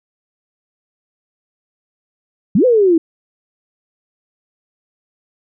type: exponential two-way sweep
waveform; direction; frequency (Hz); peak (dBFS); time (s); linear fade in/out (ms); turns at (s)
sine; up then down; 164.6 to 522 to 316.3; -8; 2.55-2.98; 5; 2.65
effects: none